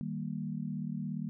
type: chord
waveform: sine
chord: Eb major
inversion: none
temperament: equal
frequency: 155.56 / 196 / 233.1 Hz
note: Eb3 / G3 / Bb3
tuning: 0 / 0 / 0 cents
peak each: -38 / -38 / -39 dBFS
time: 0.01-1.29 s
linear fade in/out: 0 ms
effects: none